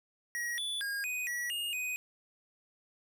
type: tone with pitch steps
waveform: square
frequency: 1902 / 3461 / 1625 / 2494 / 1932 / 2842 / 2499 Hz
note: A#6 / A7 / G#6 / D#7 / B6 / F7 / D#7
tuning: +34 / -29 / -38 / +3 / -39 / +30 / +7 cents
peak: -34 dBFS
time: 0.35-1.96 s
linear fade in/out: 0 ms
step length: 230 ms
effects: none